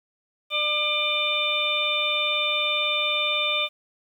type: harmonic tone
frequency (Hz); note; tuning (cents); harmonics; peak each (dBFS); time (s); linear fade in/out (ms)
598; D5; +31; 1 / 2 / 4 / 5 / 6; -31 / -31 / -26 / -31 / -25; 0.5-3.69; 50
effects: 9-bit